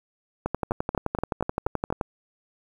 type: two click trains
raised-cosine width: 1 ms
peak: -12 / -11 dBFS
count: 6 / 19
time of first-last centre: 0.71-1.903 / 0.46-2.012 s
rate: 4.19 / 11.6 Hz
effects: 8-bit